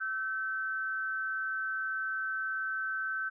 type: tone pair together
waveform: sine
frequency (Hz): 1318.5 / 1536.8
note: E6 / G6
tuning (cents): 0 / -35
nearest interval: minor third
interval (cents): 265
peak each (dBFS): -39 / -32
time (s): 0-3.3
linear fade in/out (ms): 20
effects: none